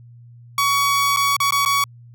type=tone with dropouts; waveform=sawtooth; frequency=1126 Hz; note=C#6; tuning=27 cents sharp; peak=-12 dBFS; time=0.58-1.84 s; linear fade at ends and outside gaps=2 ms; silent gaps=1.163-1.17 / 1.366-1.402 / 1.508-1.522 / 1.651-1.659 s; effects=added 119 Hz sine -41 dBFS peak until 2.14 s